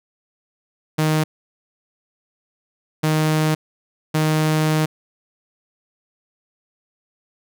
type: tone bursts at uneven times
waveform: sawtooth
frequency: 155.56 Hz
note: D#3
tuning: in tune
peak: -12 dBFS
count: 3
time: 0.98-1.24 / 3.03-3.55 / 4.14-4.86 s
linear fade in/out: 10 ms
effects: none